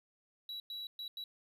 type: tone bursts at uneven times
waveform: triangle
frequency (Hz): 3910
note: B7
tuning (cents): -18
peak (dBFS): -39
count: 4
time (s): 0.49-0.6 / 0.7-0.87 / 0.99-1.08 / 1.17-1.24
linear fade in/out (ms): 2
effects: none